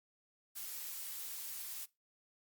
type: noise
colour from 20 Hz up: blue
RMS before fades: -44 dBFS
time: 0.55-1.86 s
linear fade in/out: 20 ms
effects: noise-tail reverb RT60 0.2 s tail -19 dB re dry + Opus 48 kbps